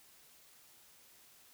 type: silence
effects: white hiss -62 dBFS RMS until 1.53 s